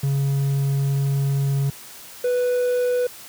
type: tone pair in turn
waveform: triangle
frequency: 138.59 / 493.9 Hz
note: C#3 / B4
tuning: 0 / 0 cents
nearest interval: octave + minor seventh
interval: 2200 cents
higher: second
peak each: -16 dBFS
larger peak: neither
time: 0.03-1.7 / 2.24-3.07 s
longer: first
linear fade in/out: 5 ms
effects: white hiss -41 dBFS RMS until 3.28 s + high-pass 60 Hz 12 dB/octave